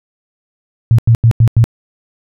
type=tone bursts; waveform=sine; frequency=115.1 Hz; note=A#2; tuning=22 cents flat; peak=-4 dBFS; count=5; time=0.91-1.641 s; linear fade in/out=0 ms; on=75 ms; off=89 ms; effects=none